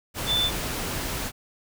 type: tone in noise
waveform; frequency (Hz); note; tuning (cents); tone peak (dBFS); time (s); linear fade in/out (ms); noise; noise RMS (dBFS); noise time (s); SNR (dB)
sine; 3520; A7; 0; -21; 0.26-0.51; 50; pink; -30; 0.14-1.32; +6
effects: none